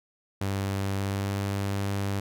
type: tone with pitch glide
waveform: sawtooth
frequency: 98 to 99.37 Hz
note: G2 to G2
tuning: 0 to +24 cents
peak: -23 dBFS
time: 0.41-2.2 s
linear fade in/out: 5 ms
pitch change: +24 cents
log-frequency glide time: 0.93-1.35 s
effects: none